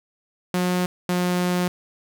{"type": "tone pair in turn", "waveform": "sawtooth", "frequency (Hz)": [180.2, 178.96], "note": ["F#3", "F3"], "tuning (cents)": [-45, 43], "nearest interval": "unison", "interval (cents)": 12, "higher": "first", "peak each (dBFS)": -16, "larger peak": "neither", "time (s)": [[0.54, 0.86], [1.09, 1.68]], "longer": "second", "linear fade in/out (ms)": 2, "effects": []}